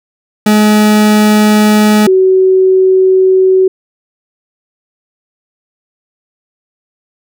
40% pulse / sine tone pair in turn, 211.9 / 376.4 Hz, G#3 / F#4, +35 / +30 cents, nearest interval minor seventh, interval 995 cents, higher second, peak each -4 dBFS, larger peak neither, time 0.46-2.07 / 2.07-3.68 s, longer neither, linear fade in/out 5 ms, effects none

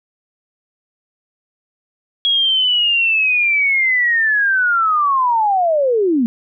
sine linear sweep, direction down, 3322 to 220 Hz, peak -12 dBFS, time 2.25-6.26 s, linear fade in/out 0 ms, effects none

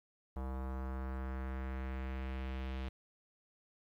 square tone with low-pass filter sweep, 65.41 Hz, C2, in tune, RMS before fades -40 dBFS, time 0.36-2.89 s, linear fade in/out 5 ms, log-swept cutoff 1000 to 3200 Hz, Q 1.7, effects 11-bit

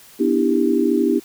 sine chord, E minor seventh, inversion second, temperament just, 247.2 / 296.7 / 329.6 / 395.6 Hz, B3 / D4 / E4 / G4, +2 / +18 / 0 / +16 cents, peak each -20 dBFS, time 0.19-1.2 s, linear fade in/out 20 ms, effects white hiss -46 dBFS RMS until 1.24 s

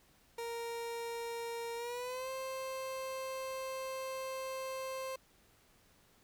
30% pulse tone with pitch glide, 466.2 to 526.3 Hz, A#4 to C5, 0 to +10 cents, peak -36 dBFS, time 0.38-5.16 s, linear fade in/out 5 ms, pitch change +210 cents, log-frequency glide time 1.76-2.3 s, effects pink hiss -67 dBFS RMS until 6.23 s

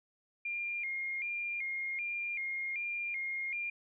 sine tone with vibrato, 2263 Hz, C#7, 35 cents sharp, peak -34 dBFS, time 0.45-3.7 s, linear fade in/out 5 ms, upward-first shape square, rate 1.3 Hz, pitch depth 100 cents each way, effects none

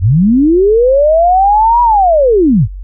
sine linear two-way sweep, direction up then down, 77.78 to 974 to 77.78 Hz, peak -5 dBFS, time 0-2.68 s, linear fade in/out 50 ms, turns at 1.82 s, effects added 47 Hz sine -22 dBFS peak until 2.83 s

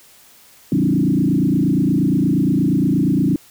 sine tone with frequency modulation, 228.3 Hz, A#3, 36 cents flat, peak -13 dBFS, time 0.72-3.36 s, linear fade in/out 2 ms, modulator 28.5 Hz, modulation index 3, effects white hiss -48 dBFS RMS until 3.5 s

